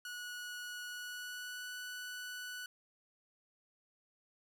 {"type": "tone with pitch glide", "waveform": "sawtooth", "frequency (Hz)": [1463, 1483.4], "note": ["F#6", "F#6"], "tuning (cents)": [-20, 4], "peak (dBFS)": -39, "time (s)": [0.05, 2.66], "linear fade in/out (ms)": 2, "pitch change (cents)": 24, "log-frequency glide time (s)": [0.86, 1.74], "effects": []}